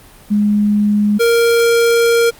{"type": "tone pair in turn", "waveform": ["sine", "square"], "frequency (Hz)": [207.7, 466.3], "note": ["G#3", "A#4"], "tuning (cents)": [0, 1], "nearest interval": "octave + major second", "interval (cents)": 1401, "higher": "second", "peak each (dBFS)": -10, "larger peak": "neither", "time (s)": [[0.3, 1.19], [1.19, 2.31]], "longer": "second", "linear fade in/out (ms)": 20, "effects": ["pink hiss -42 dBFS RMS until 2.39 s", "Opus 32 kbps"]}